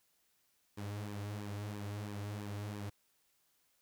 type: tone with flanger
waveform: sawtooth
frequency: 102.9 Hz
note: G#2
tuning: 16 cents flat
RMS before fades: -42 dBFS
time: 0.77-2.9 s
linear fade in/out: 10 ms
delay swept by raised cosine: 1.4 to 5.8 ms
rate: 3 Hz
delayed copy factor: -0.65
effects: white hiss -75 dBFS RMS until 3.81 s